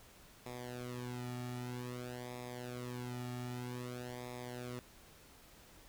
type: tone with flanger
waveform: sawtooth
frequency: 123.47 Hz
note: B2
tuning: in tune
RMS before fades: -44 dBFS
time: 0.46-4.79 s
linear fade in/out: 0 ms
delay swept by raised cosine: 0.67 to 1.97 ms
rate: 0.52 Hz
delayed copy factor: -1
effects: pink hiss -60 dBFS RMS until 5.88 s